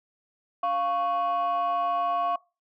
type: tone pair together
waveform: sine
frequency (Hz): 698.5 / 1108.8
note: F5 / C#6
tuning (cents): 0 / 0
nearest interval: minor sixth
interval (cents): 800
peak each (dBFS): -24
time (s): 0.63-2.36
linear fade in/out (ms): 5
effects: noise-tail reverb RT60 0.3 s tail -24 dB re dry + tanh soft clip ceiling -20 dBFS